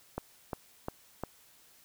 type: click train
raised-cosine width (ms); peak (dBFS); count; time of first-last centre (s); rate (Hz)
1; -20; 4; 0.18-1.236; 2.84
effects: white hiss -61 dBFS RMS until 1.84 s